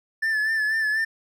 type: tone with vibrato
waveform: triangle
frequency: 1751 Hz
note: A6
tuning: 9 cents flat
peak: -19 dBFS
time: 0.22-1.05 s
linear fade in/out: 10 ms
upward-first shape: sine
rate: 4.1 Hz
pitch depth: 45 cents each way
effects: none